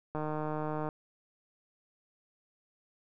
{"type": "click train", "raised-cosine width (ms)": 1, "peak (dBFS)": -22, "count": 114, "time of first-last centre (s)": [0.15, 0.889], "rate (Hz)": 153, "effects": []}